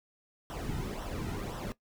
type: noise with flanger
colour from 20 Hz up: brown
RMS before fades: -37 dBFS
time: 0.5-1.72 s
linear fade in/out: 0 ms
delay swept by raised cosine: 0.43 to 1.83 ms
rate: 1.9 Hz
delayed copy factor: -0.7
effects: noise-tail reverb RT60 0.1 s tail -17 dB re dry